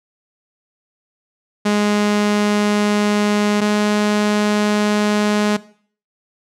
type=tone pair in turn; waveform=sawtooth; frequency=207.7 / 209 Hz; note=G#3 / G#3; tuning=0 / +11 cents; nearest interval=unison; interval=11 cents; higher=second; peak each=-10 dBFS; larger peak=neither; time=1.65-3.61 / 3.61-5.57 s; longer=neither; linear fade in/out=10 ms; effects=noise-tail reverb RT60 0.5 s tail -18 dB re dry + low-pass 8000 Hz 12 dB/octave